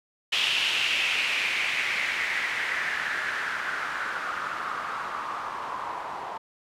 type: noise with low-pass filter sweep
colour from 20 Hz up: blue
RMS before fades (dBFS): -29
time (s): 0.32-6.38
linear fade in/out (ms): 10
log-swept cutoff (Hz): 3000 to 910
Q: 4
effects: none